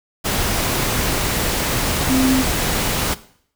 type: tone in noise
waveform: sine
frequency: 261.3 Hz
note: C4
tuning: 2 cents flat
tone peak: -14 dBFS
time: 2.09-2.43 s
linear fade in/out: 20 ms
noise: pink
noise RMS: -20 dBFS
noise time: 0.24-3.15 s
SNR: +3 dB
effects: noise-tail reverb RT60 0.6 s tail -17 dB re dry